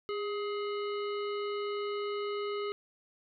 harmonic tone with a mistuned harmonic, 420.5 Hz, G#4, 22 cents sharp, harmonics 1 / 3 / 5 / 7 / 9 / 10, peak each -33 / -40 / -46 / -47 / -55 / -53 dBFS, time 0.09-2.72 s, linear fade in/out 0 ms, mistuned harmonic 1, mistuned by -45 cents, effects none

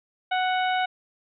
harmonic tone with a mistuned harmonic, 740 Hz, F#5, in tune, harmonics 1 / 2 / 3 / 4 / 5, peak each -23 / -29 / -33 / -35 / -37 dBFS, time 0.31-0.86 s, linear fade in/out 10 ms, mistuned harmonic 5, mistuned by +19 cents, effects none

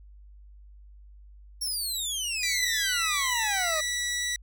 20% pulse exponential sweep, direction down, 5588 to 603 Hz, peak -23 dBFS, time 1.61-3.81 s, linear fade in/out 10 ms
15% pulse tone with pitch glide, 1979 to 1949.5 Hz, B6 to B6, +3 to -23 cents, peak -21 dBFS, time 2.43-4.36 s, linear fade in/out 2 ms, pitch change -26 cents, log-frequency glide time 2.64-4.08 s
effects added 50 Hz sine -47 dBFS peak until 4.42 s

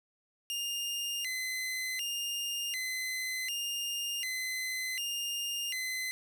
sawtooth tone with vibrato, 2397 Hz, D7, 35 cents sharp, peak -30 dBFS, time 0.5-6.11 s, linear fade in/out 0 ms, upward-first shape square, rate 0.67 Hz, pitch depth 280 cents each way, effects none

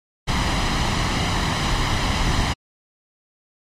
pink noise with comb filter, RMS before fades -20 dBFS, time 0.27-2.54 s, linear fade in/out 20 ms, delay 1 ms, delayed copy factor +0.5, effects low-pass 5000 Hz 12 dB/octave + MP3 64 kbps

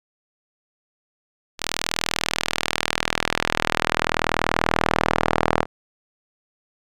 sawtooth tone with band-pass filter sweep, 40.37 Hz, E1, 35 cents flat, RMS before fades -23 dBFS, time 1.58-5.66 s, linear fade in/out 50 ms, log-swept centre 4800 to 940 Hz, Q 0.78, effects none

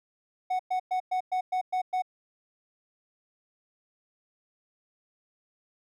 triangle tone bursts, 740 Hz, F#5, in tune, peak -23 dBFS, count 8, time 0.5-2.022 s, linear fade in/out 10 ms, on 94 ms, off 110 ms, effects none

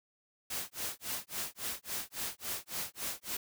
white noise with tremolo, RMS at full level -36 dBFS, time 0.5-3.37 s, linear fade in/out 5 ms, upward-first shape sine, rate 3.6 Hz, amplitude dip 100%, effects none

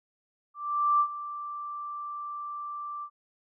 sine tone with ADSR envelope, 1174.7 Hz, D6, in tune, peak -19 dBFS, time 0.54-3.1 s, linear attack 460 ms, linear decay 73 ms, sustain -15 dB, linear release 69 ms, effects none

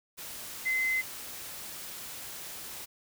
sine tone in noise, 2054 Hz, C7, 33 cents flat, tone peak -26 dBFS, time 0.65-1.02 s, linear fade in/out 20 ms, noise white, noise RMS -42 dBFS, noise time 0.17-2.86 s, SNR +13 dB, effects none

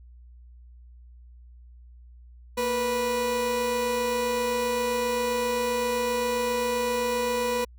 30% pulse tone pair together, 231.7 / 491 Hz, A#3 / B4, -10 / -10 cents, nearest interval octave + minor second, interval 1300 cents, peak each -31 / -22 dBFS, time 2.57-7.65 s, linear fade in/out 10 ms, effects added 60 Hz sine -46 dBFS peak until 7.78 s

